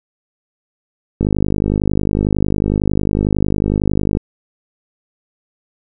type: click train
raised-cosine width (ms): 3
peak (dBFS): -3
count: 152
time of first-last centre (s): 1.21-4.171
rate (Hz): 51
effects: none